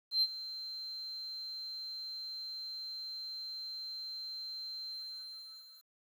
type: tone with ADSR envelope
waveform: sine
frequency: 4128 Hz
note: C8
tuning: 24 cents flat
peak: -23 dBFS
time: 0.11-5.91 s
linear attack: 110 ms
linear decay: 46 ms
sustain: -17 dB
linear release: 1000 ms
effects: tanh soft clip ceiling -23 dBFS + 10-bit